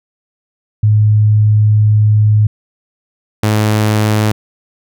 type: tone pair in turn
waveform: sine / sawtooth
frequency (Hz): 106.4 / 106.98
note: G#2 / A2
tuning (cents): +42 / -48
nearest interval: unison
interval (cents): 10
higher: second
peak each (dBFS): -6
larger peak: neither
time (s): 0.83-2.47 / 3.43-4.32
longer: first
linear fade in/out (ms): 5
effects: none